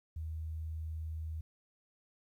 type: tone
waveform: sine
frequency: 79.4 Hz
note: D#2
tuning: 36 cents sharp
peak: -37 dBFS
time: 0.16-1.41 s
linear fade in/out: 5 ms
effects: 12-bit